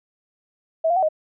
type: tone with pitch steps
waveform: sine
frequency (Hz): 649 / 695 / 754 / 623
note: E5 / F5 / F#5 / D#5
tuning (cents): -27 / -9 / +32 / +2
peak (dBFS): -16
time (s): 0.84-1.088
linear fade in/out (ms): 10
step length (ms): 62
effects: none